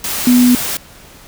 sine tone in noise, 246.9 Hz, B3, in tune, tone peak -6 dBFS, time 0.27-0.55 s, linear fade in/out 2 ms, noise white, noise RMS -20 dBFS, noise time 0.04-0.77 s, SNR +11 dB, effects pink hiss -40 dBFS RMS until 1.27 s

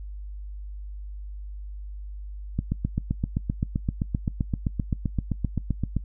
click train, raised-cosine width 5 ms, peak -12 dBFS, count 27, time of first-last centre 2.59-5.967 s, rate 7.7 Hz, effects noise-tail reverb RT60 0.1 s tail -22 dB re dry + added 50 Hz sine -34 dBFS peak until 6.04 s

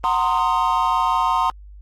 triangle chord, C half-diminished seventh, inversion second, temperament equal with one note detuned, 740 / 920.6 / 1046.5 / 1244.5 Hz, Gb5 / Bb5 / C6 / Eb6, 0 / -22 / 0 / 0 cents, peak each -23 / -19 / -18 / -23 dBFS, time 0.04-1.5 s, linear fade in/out 0 ms, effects added 50 Hz sine -38 dBFS peak until 1.81 s + Opus 24 kbps

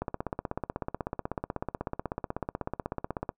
click train, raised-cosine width 1 ms, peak -17 dBFS, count 54, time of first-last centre 0.02-3.292 s, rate 16.2 Hz, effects noise-tail reverb RT60 0.1 s tail -24 dB re dry

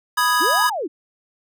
square chord, G# minor, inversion first, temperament equal, 987.8 / 1244.5 / 1661.2 Hz, B5 / D#6 / G#6, 0 / 0 / 0 cents, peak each -21 dBFS, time 0.17-0.7 s, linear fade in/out 10 ms
sine linear two-way sweep, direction up then down, 261.6 to 1036 to 261.6 Hz, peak -22 dBFS, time 0.4-0.88 s, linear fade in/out 20 ms, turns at 0.67 s
effects none

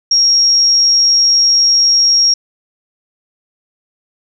sine tone, 5588 Hz, F8, in tune, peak -7 dBFS, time 0.11-2.34 s, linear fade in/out 5 ms, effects none

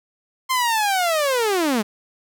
sawtooth linear sweep, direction down, 1057 to 197.6 Hz, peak -14 dBFS, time 0.49-1.83 s, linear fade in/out 20 ms, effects none

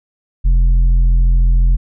triangle tone with tanh clipping, 42.95 Hz, F1, 28 cents flat, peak -9 dBFS, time 0.44-1.77 s, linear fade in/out 20 ms, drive 10 dB, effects none

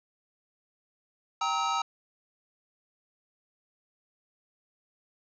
square chord, E diminished, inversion first, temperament equal with one note detuned, 784 / 932.3 / 1285.4 Hz, G5 / Bb5 / E6, 0 / 0 / -44 cents, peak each -34 / -32 / -30 dBFS, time 1.41-1.82 s, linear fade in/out 5 ms, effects resampled to 16000 Hz

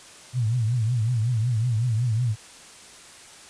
sine tone with vibrato, 116.54 Hz, A#2, in tune, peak -20 dBFS, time 0.33-2.36 s, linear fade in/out 50 ms, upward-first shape triangle, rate 5.4 Hz, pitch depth 180 cents each way, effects white hiss -46 dBFS RMS until 3.49 s + resampled to 22050 Hz

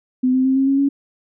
sine tone with pitch steps, 254.8 / 259.4 / 264.1 / 268.9 / 273.7 / 278.7 Hz, C4 / C4 / C4 / C4 / C#4 / C#4, -46 / -15 / +16 / +47 / -22 / +9 cents, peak -13 dBFS, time 0.23-0.89 s, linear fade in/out 10 ms, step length 110 ms, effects none

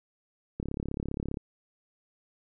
click train, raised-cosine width 3 ms, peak -20 dBFS, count 28, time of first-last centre 0.6-1.371 s, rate 35 Hz, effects none

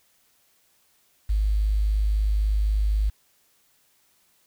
sine tone with quantisation, 51.91 Hz, G#1, in tune, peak -19 dBFS, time 1.29-3.1 s, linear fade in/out 10 ms, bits 8, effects white hiss -64 dBFS RMS until 4.46 s

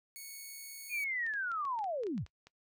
5% pulse tone, 2217 Hz, C#7, in tune, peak -35 dBFS, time 0.16-1.04 s, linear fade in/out 0 ms
sine linear sweep, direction down, 2489 to 48.61 Hz, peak -33 dBFS, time 0.89-2.26 s, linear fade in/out 50 ms
clicks, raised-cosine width 0.2 ms, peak -36 dBFS, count 11, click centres 1.265 / 1.338 / 1.517 / 1.652 / 1.79 / 1.842 / 2.035 / 2.068 / 2.179 / 2.264 / 2.47 s
effects noise-tail reverb RT60 0.1 s tail -20 dB re dry

